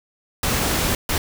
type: noise bursts at uneven times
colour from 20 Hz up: pink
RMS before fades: -21 dBFS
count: 2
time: 0.43-0.95 / 1.09-1.18 s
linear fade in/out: 2 ms
effects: none